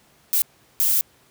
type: noise bursts at uneven times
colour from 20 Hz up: violet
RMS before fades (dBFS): -19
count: 2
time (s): 0.33-0.42 / 0.8-1.01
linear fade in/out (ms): 0
effects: pink hiss -57 dBFS RMS until 1.3 s + high-pass 80 Hz 12 dB/octave